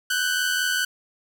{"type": "tone pair together", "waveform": "sawtooth", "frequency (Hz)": [1488.1, 1573], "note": ["F#6", "G6"], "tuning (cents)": [9, 6], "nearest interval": "minor second", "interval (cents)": 97, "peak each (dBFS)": [-19, -24], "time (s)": [0.1, 0.85], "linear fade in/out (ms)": 5, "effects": []}